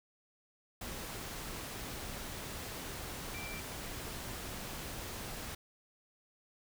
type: tone in noise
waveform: sine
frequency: 2349 Hz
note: D7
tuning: in tune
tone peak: -45 dBFS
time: 3.34-3.6 s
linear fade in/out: 5 ms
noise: pink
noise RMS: -43 dBFS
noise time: 0.81-5.55 s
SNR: -5 dB
effects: none